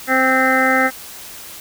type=harmonic tone with a mistuned harmonic; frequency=261.6 Hz; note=C4; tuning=in tune; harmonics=1 / 2 / 3 / 5 / 6 / 7 / 8; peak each=-20 / -20 / -20 / -20 / -20 / -20 / -20 dBFS; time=0.07-0.91 s; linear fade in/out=50 ms; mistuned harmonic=8; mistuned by=-29 cents; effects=white hiss -35 dBFS RMS until 1.6 s